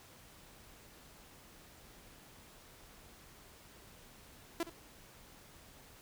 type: tone with echo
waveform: sawtooth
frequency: 336.4 Hz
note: E4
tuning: 35 cents sharp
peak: -29 dBFS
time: 4.6-4.63 s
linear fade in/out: 2 ms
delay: 66 ms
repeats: 1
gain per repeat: -14 dB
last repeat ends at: 4.696 s
effects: pink hiss -58 dBFS RMS until 6.01 s